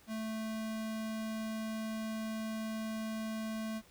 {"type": "tone", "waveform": "square", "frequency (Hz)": 220, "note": "A3", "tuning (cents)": 0, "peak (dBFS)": -37, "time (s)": [0.07, 3.82], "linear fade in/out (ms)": 50, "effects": ["pink hiss -62 dBFS RMS until 3.9 s"]}